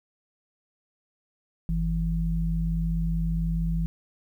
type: tone pair together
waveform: sine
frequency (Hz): 49.3 / 164.81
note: G1 / E3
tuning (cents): +11 / 0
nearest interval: octave + major sixth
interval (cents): 2089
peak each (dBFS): -26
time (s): 1.69-3.86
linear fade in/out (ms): 0
effects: 10-bit